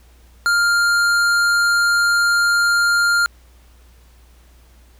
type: tone with hard clipping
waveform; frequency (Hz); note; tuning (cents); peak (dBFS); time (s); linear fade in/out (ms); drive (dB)
triangle; 1401; F6; +5; -15; 0.46-3.26; 0; 16
effects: added 60 Hz sine -46 dBFS peak until 4.99 s + pink hiss -55 dBFS RMS until 4.99 s